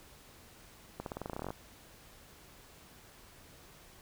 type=accelerating click train; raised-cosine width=1 ms; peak=-24 dBFS; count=15; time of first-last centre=1-1.505 s; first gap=62 ms; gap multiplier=0.91; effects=pink hiss -57 dBFS RMS until 4.01 s